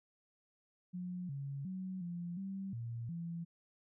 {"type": "tone with pitch steps", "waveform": "sine", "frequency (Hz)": [179.8, 139.1, 186.9, 173.5, 193.7, 116.7, 168.9], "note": ["F#3", "C#3", "F#3", "F3", "G3", "A#2", "E3"], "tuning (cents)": [-49, 6, 18, -11, -20, 2, 42], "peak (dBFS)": -39, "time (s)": [0.93, 3.45], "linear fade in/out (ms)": 20, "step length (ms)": 360, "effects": []}